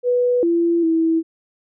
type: tone with pitch steps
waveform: sine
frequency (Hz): 491.6 / 339.1 / 326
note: B4 / E4 / E4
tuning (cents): -8 / +49 / -19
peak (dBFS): -14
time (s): 0.03-1.23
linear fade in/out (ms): 50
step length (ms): 400
effects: none